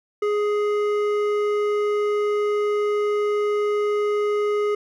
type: tone with hard clipping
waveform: sine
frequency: 416.3 Hz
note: G#4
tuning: 4 cents sharp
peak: -21 dBFS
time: 0.22-4.75 s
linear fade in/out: 5 ms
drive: 10 dB
effects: none